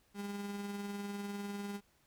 35% pulse tone with tremolo, 202 Hz, G#3, 48 cents flat, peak -36 dBFS, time 0.14-1.81 s, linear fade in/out 50 ms, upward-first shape sine, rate 20 Hz, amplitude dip 35%, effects pink hiss -71 dBFS RMS until 2.06 s

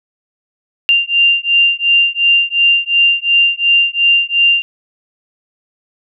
sine beating tone pair, 2785 / 2787.8 Hz, F7 / F7, -5 / -4 cents, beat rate 2.8 Hz, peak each -12 dBFS, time 0.89-4.62 s, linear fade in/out 0 ms, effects none

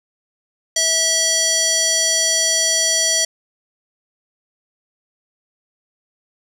square tone with band-pass filter, 650 Hz, E5, 24 cents flat, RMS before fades -17 dBFS, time 0.76-3.25 s, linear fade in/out 5 ms, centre 6000 Hz, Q 2.4, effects none

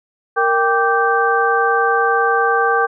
sine tone cluster, 464.2 / 788 / 1170 / 1560 Hz, A#4 / G5 / D6 / G6, -7 / +9 / -7 / -9 cents, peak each -18 dBFS, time 0.36-2.87 s, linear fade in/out 20 ms, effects none

